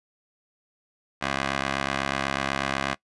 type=tone with band-pass filter; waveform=15% pulse; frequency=68.1 Hz; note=C#2; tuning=30 cents flat; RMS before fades=-28 dBFS; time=1.21-2.95 s; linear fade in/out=20 ms; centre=1800 Hz; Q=0.74; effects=noise-tail reverb RT60 0.1 s tail -21 dB re dry + resampled to 24000 Hz